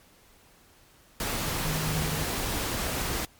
sine tone in noise, 155.4 Hz, D#3, 2 cents flat, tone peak -30 dBFS, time 1.65-2.24 s, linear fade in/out 2 ms, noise pink, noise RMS -30 dBFS, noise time 1.2-3.25 s, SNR -3 dB, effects pink hiss -58 dBFS RMS until 3.39 s + MP3 96 kbps

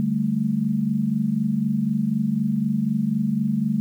sine chord, D suspended fourth, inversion none, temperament equal, 146.83 / 196 / 220 Hz, D3 / G3 / A3, 0 / 0 / 0 cents, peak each -27 / -24 / -22 dBFS, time 0-3.8 s, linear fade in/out 0 ms, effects 9-bit

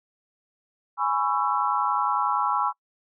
sine chord, C# minor seventh, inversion second, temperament just, 831.5 / 997.9 / 1108.7 / 1330.5 Hz, G#5 / B5 / C#6 / E6, +2 / +18 / 0 / +16 cents, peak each -27 dBFS, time 0.97-2.73 s, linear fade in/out 50 ms, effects noise-tail reverb RT60 0.1 s tail -25 dB re dry

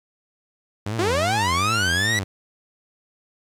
sawtooth tone with vibrato, 98 Hz, G2, in tune, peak -21 dBFS, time 0.86-2.24 s, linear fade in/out 5 ms, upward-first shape triangle, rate 2.6 Hz, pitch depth 290 cents each way
sawtooth linear sweep, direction up, 323.3 to 1975.5 Hz, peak -16 dBFS, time 0.99-2.19 s, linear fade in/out 0 ms
effects low-pass 9000 Hz 12 dB/octave + 9-bit

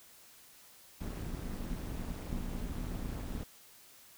brown noise with amplitude modulation, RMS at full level -35 dBFS, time 1-3.44 s, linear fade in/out 10 ms, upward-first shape sine, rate 211 Hz, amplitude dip 85%, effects white hiss -58 dBFS RMS until 4.17 s

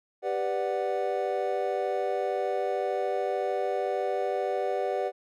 triangle chord, G major seventh, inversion none, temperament equal, 392 / 493.9 / 587.3 / 740 Hz, G4 / B4 / D5 / F#5, 0 / 0 / 0 / 0 cents, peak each -30 dBFS, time 0.22-5.12 s, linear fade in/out 50 ms, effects none

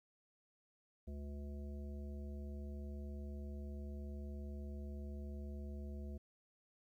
harmonic tone, 71.6 Hz, D2, 43 cents flat, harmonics 1 / 3 / 5 / 7 / 9, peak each -44 / -51 / -57 / -61 / -61 dBFS, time 1.07-6.18 s, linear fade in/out 10 ms, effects 13-bit

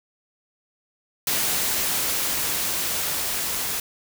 white noise with level ramp, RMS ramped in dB -23 to -27 dBFS, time 1.27-3.8 s, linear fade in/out 2 ms, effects none

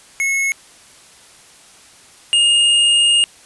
square tone pair in turn, 2184 / 2839 Hz, C#7 / F7, -26 / +28 cents, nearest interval perfect fourth, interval 454 cents, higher second, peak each -16 / -11 dBFS, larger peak second, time 0.2-0.52 / 2.33-3.24 s, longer second, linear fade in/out 0 ms, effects white hiss -45 dBFS RMS until 3.45 s + resampled to 24000 Hz

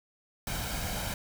pink noise with comb filter, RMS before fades -34 dBFS, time 0.47-1.14 s, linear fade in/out 2 ms, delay 1.3 ms, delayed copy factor +0.55, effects none

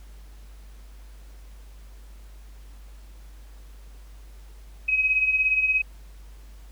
sine beating tone pair, 2522 / 2539 Hz, D#7 / D#7, +23 / +34 cents, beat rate 17 Hz, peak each -27 / -20 dBFS, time 4.88-5.82 s, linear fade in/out 10 ms, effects added 50 Hz sine -42 dBFS peak until 6.71 s + pink hiss -57 dBFS RMS until 6.71 s

